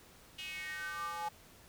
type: tone with high-pass filter sweep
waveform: square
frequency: 169.9 Hz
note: F3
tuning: 47 cents flat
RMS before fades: -41 dBFS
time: 0.38-1.29 s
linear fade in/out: 10 ms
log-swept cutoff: 2900 to 840 Hz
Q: 6.5
effects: pink hiss -59 dBFS RMS until 1.68 s